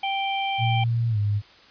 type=harmonic tone; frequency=784 Hz; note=G5; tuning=in tune; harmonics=1 / 3 / 4; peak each=-25 / -30 / -31 dBFS; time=0.03-0.84 s; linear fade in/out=5 ms
type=tone with pitch glide; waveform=sine; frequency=116.54 to 103.23 Hz; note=A#2 to G#2; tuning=0 to -10 cents; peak=-20 dBFS; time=0.58-1.42 s; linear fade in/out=50 ms; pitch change=-210 cents; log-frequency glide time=1.09-1.18 s
effects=white hiss -51 dBFS RMS until 1.7 s + resampled to 11025 Hz